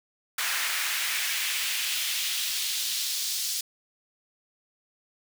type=noise with high-pass filter sweep; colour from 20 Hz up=pink; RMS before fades=-29 dBFS; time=0.38-3.61 s; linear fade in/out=5 ms; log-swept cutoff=1600 to 4800 Hz; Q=1.5; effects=none